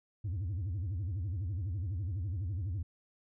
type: tone with vibrato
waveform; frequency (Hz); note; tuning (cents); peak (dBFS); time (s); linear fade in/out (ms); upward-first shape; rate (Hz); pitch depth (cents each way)
sine; 93.4; F#2; +17; -30; 0.24-2.83; 10; sine; 12; 250
effects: tanh soft clip ceiling -32 dBFS